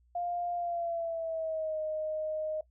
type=tone with pitch glide; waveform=sine; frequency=701 to 620.9 Hz; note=F5 to D#5; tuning=+6 to -4 cents; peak=-31 dBFS; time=0.15-2.61 s; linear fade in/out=5 ms; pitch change=-210 cents; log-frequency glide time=0.55-1.8 s; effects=noise-tail reverb RT60 0.1 s tail -18 dB re dry + added 60 Hz sine -63 dBFS peak until 2.7 s